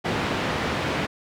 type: band-pass noise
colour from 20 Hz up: pink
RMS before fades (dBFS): -26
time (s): 0.04-1.07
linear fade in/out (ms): 20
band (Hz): 120 to 2900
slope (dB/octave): 12
effects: none